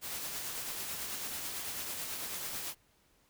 white noise with tremolo, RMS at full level -38 dBFS, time 0.01-2.75 s, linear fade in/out 50 ms, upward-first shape triangle, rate 9.1 Hz, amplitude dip 35%, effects pink hiss -69 dBFS RMS until 3.29 s

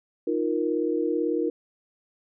sine chord, Eb suspended second, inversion none, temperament equal with one note detuned, 311.1 / 349.2 / 468.9 Hz, Eb4 / F4 / Bb4, 0 / 0 / +10 cents, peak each -27 dBFS, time 0.27-1.5 s, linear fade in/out 5 ms, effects none

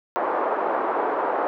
white band-pass noise, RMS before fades -24 dBFS, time 0.16-1.47 s, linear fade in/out 0 ms, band 350 to 1100 Hz, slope 24 dB/octave, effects none

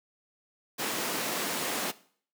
pink high-pass noise, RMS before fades -32 dBFS, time 0.78-1.92 s, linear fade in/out 20 ms, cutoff 240 Hz, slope 12 dB/octave, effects noise-tail reverb RT60 0.5 s tail -18 dB re dry + high-pass 150 Hz 12 dB/octave

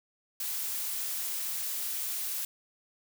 blue noise, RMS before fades -34 dBFS, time 0.4-2.45 s, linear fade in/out 2 ms, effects none

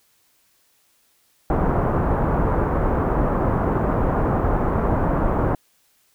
pink low-pass noise, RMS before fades -20 dBFS, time 1.5-5.55 s, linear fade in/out 2 ms, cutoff 1200 Hz, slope 24 dB/octave, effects white hiss -62 dBFS RMS until 6.14 s

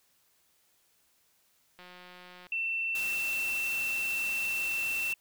click train, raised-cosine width 0.3 ms, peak -34 dBFS, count 123, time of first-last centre 1.79-2.468 s, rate 180 Hz
sine tone, 2687 Hz, E7, 33 cents sharp, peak -29 dBFS, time 2.52-5.14 s, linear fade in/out 2 ms
white noise, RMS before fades -41 dBFS, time 2.95-5.13 s, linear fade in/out 2 ms
effects white hiss -69 dBFS RMS until 5.2 s

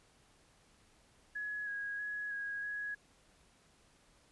sine tone with pitch steps, 1686 / 1650 / 1678 / 1648 / 1670 Hz, G#6 / G#6 / G#6 / G#6 / G#6, +26 / -12 / +17 / -14 / +9 cents, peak -37 dBFS, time 1.35-2.95 s, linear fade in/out 10 ms, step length 320 ms, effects pink hiss -67 dBFS RMS until 4.31 s + resampled to 24000 Hz

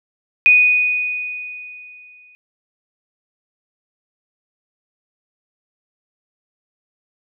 sine tone with exponential decay, 2480 Hz, D#7, 6 cents flat, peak -6 dBFS, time 0.46-2.35 s, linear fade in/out 0 ms, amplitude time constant 410 ms, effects none

